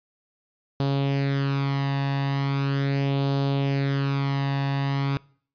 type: tone with flanger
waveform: sawtooth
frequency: 138.59 Hz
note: C#3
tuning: in tune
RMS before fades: -24 dBFS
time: 0.8-5.17 s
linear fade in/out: 0 ms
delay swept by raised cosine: 0.24 to 1.11 ms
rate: 0.39 Hz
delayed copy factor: +0.6
effects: noise-tail reverb RT60 0.5 s tail -23 dB re dry + resampled to 11025 Hz